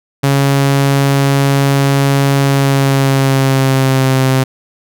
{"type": "tone with pitch glide", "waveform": "sawtooth", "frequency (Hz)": [138.59, 131.95], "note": ["C#3", "C3"], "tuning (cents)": [0, 15], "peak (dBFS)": -5, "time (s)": [0.23, 4.44], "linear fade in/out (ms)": 10, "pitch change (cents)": -85, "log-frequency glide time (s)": [2.43, 4.2], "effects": []}